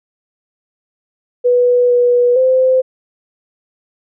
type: tone with pitch steps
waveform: sine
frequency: 491.1 / 487.5 / 517 Hz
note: B4 / B4 / C5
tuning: -10 / -23 / -21 cents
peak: -8 dBFS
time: 1.44-2.82 s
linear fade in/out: 20 ms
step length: 460 ms
effects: none

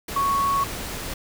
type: tone in noise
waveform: sine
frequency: 1110 Hz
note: C#6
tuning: 2 cents sharp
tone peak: -19 dBFS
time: 0.16-0.64 s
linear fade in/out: 5 ms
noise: pink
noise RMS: -32 dBFS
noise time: 0.08-1.14 s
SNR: +10 dB
effects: none

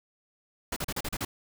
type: noise bursts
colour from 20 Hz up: pink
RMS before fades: -32 dBFS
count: 7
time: 0.72-1.25 s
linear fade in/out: 5 ms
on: 44 ms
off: 37 ms
effects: none

